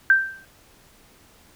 sine tone with exponential decay, 1567 Hz, G6, 1 cent flat, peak -9 dBFS, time 0.1-0.45 s, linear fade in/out 1 ms, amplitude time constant 74 ms, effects pink hiss -54 dBFS RMS until 1.55 s

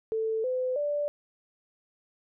sine tone with pitch steps, 443.2 / 509.1 / 584.8 Hz, A4 / C5 / D5, +13 / -47 / -7 cents, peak -26 dBFS, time 0.12-1.08 s, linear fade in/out 0 ms, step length 320 ms, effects none

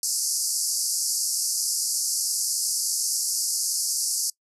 pink band-pass noise, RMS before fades -26 dBFS, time 0.03-4.3 s, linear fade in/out 2 ms, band 4700 to 12000 Hz, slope 96 dB/octave, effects noise-tail reverb RT60 0.1 s tail -24 dB re dry

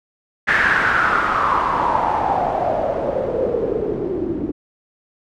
white noise with low-pass filter sweep, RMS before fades -19 dBFS, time 0.47-4.52 s, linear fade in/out 20 ms, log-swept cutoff 1800 to 310 Hz, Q 6.2, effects none

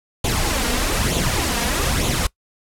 pink noise with flanger, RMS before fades -20 dBFS, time 0.24-2.27 s, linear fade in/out 5 ms, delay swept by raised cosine 0.28 to 4.28 ms, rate 1.1 Hz, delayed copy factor +0.6, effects noise-tail reverb RT60 0.1 s tail -22 dB re dry + low-pass 12000 Hz 12 dB/octave

